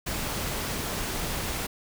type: noise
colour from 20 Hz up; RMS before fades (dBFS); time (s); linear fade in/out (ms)
pink; -31; 0.06-1.67; 10
effects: none